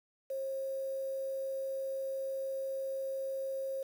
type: tone with quantisation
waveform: sine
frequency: 537 Hz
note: C5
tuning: 45 cents sharp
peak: -34 dBFS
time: 0.3-3.83 s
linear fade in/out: 5 ms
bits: 9
effects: none